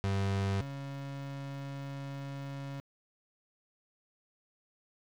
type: tone pair in turn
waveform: 35% pulse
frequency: 98 / 138.59 Hz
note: G2 / C#3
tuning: 0 / 0 cents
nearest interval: tritone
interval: 600 cents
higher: second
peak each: -27 / -38 dBFS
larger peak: first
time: 0.04-0.61 / 0.61-2.8 s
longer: second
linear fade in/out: 0 ms
effects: low-pass 6000 Hz 12 dB/octave + 9-bit